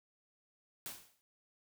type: noise with exponential decay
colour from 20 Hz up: white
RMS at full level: -41 dBFS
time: 0.86-1.21 s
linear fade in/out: 0 ms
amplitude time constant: 74 ms
effects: none